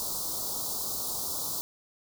white band-stop noise, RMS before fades -33 dBFS, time 0-1.61 s, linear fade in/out 0 ms, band 1200 to 3900 Hz, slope 48 dB/octave, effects none

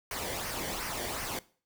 pink noise with flanger, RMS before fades -36 dBFS, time 0.11-1.39 s, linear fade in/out 2 ms, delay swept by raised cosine 0.26 to 0.79 ms, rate 2.7 Hz, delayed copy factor -0.55, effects noise-tail reverb RT60 0.4 s tail -19 dB re dry

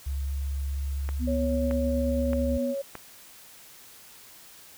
sine tone with pitch glide, 69.3 to 69.98 Hz, C#2 to C#2, 0 to +17 cents, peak -27 dBFS, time 0.06-2.58 s, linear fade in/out 10 ms, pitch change +17 cents, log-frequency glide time 0.33-2.24 s
click train, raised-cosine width 0.5 ms, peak -21 dBFS, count 4, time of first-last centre 1.09-2.953 s, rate 1.61 Hz
sine tone with tremolo, 246.3 Hz, B3, 5 cents flat, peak -26 dBFS, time 1.19-2.75 s, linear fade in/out 50 ms, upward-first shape triangle, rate 9.2 Hz, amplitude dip 25%
sine tone, 553 Hz, C#5, 4 cents flat, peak -28 dBFS, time 1.27-2.82 s, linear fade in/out 10 ms
effects white hiss -50 dBFS RMS until 4.77 s

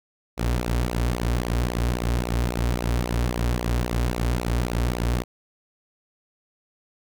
sawtooth tone with flanger, 59.7 Hz, A#1, 42 cents sharp, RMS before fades -24 dBFS, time 0.37-5.24 s, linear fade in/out 20 ms, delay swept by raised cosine 0.57 to 6.07 ms, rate 3.7 Hz, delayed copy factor -0.7, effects none

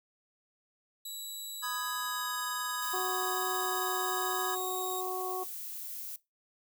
15% pulse tone with pitch glide, 3917 to 3760 Hz, B7 to A#7, -15 to +14 cents, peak -33 dBFS, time 1.05-5.01 s, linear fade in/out 5 ms, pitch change -71 cents, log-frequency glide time 1.71-2.35 s
square chord, G# minor, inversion first, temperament just, 996.7 / 1245.9 / 1661.2 Hz, B5 / D#6 / G#6, +16 / +2 / 0 cents, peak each -41 / -39 / -39 dBFS, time 1.62-4.56 s, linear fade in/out 20 ms
violet noise, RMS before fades -41 dBFS, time 2.82-6.16 s, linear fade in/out 2 ms
harmonic tone, 370 Hz, F#4, in tune, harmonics 1 / 2 / 3, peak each -36 / -37 / -39 dBFS, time 2.93-5.44 s, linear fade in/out 10 ms
effects noise-tail reverb RT60 0.2 s tail -19 dB re dry

